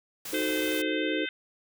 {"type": "noise", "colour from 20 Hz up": "white", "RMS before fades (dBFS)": -38, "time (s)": [0.25, 0.82], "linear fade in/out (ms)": 5}
{"type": "chord", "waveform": "sine", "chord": "D# diminished seventh", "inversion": "none", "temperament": "equal", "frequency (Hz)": [311.1, 370, 440, 523.3], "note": ["D#4", "F#4", "A4", "C5"], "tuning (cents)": [0, 0, 0, 0], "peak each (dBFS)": [-30, -35, -34, -34], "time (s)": [0.32, 1.26], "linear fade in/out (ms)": 20}
{"type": "harmonic tone", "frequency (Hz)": 515, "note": "C5", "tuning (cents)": -28, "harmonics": [3, 4, 5, 6, 7], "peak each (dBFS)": [-36, -37, -38, -39, -39], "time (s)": [0.34, 1.29], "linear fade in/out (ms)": 2}
{"effects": []}